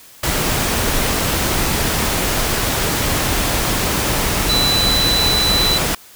sine tone in noise, 3985 Hz, B7, 15 cents sharp, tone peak -15 dBFS, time 4.49-5.78 s, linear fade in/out 5 ms, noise pink, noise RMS -18 dBFS, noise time 0.23-5.95 s, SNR 0 dB, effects white hiss -43 dBFS RMS until 6.15 s

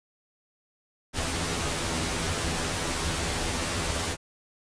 pink noise with comb filter, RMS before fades -29 dBFS, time 1.13-4.17 s, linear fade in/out 50 ms, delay 12 ms, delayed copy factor +0.85, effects resampled to 22050 Hz

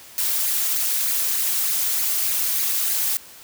blue noise with flanger, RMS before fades -22 dBFS, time 0.18-3.17 s, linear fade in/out 0 ms, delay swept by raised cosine 0.44 to 4.34 ms, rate 3.3 Hz, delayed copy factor +0.6, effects white hiss -44 dBFS RMS until 3.43 s

